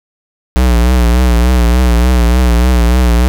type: tone with vibrato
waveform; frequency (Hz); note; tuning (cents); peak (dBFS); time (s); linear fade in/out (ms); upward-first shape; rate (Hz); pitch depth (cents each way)
square; 60.7; B1; -29; -7; 0.56-3.28; 0; triangle; 3.4; 93
effects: none